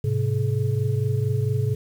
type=tone cluster; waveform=sine; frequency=105.6 / 130 / 426.1 Hz; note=G#2 / C3 / G#4; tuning=+29 / -11 / +44 cents; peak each=-23 / -23 / -30 dBFS; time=0.04-1.75 s; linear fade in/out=5 ms; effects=8-bit